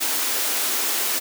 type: high-pass noise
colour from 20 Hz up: white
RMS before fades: -23 dBFS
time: 0-1.2 s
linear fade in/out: 20 ms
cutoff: 230 Hz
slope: 96 dB/octave
effects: none